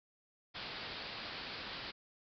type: low-pass noise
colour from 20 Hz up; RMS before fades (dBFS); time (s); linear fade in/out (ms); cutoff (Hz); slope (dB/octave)
white; -45; 0.54-1.92; 20; 4900; 96
effects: none